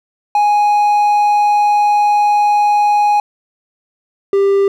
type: tone pair in turn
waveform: triangle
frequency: 830 / 395.7 Hz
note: G#5 / G4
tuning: -1 / +16 cents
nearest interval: octave + minor second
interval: 1283 cents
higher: first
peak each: -7 dBFS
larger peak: neither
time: 0.35-3.2 / 4.33-4.68 s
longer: first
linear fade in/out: 2 ms
effects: none